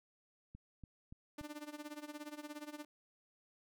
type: click train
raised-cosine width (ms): 5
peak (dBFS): -39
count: 4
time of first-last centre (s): 0.55-1.412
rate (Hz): 3.48
type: tone with tremolo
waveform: sawtooth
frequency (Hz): 297.6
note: D4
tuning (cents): +23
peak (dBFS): -39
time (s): 1.38-2.85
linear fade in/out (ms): 5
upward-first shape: sine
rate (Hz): 17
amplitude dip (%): 85
effects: none